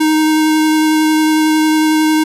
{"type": "tone with vibrato", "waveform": "square", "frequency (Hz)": 311.1, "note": "D#4", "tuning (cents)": 0, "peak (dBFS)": -10, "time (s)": [0, 2.24], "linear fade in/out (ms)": 10, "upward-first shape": "sine", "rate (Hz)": 11, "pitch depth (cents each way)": 9, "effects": ["resampled to 32000 Hz"]}